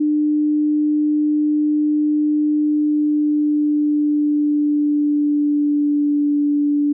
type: tone with pitch glide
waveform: sine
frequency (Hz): 300 to 291.3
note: D4 to D4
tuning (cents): +37 to -14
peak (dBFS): -14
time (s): 0-6.93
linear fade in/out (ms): 10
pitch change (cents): -51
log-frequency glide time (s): 2.63-6.37
effects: none